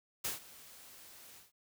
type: noise with ADSR envelope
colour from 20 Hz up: white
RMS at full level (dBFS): -35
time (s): 0.24-1.52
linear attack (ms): 11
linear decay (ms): 140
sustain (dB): -20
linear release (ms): 160
effects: none